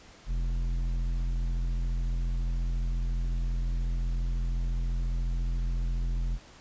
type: tone with tanh clipping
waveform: triangle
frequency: 42.84 Hz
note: F1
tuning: 33 cents flat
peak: -28 dBFS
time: 0.26-6.39 s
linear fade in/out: 50 ms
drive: 14 dB
effects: pink hiss -53 dBFS RMS until 6.6 s + resampled to 16000 Hz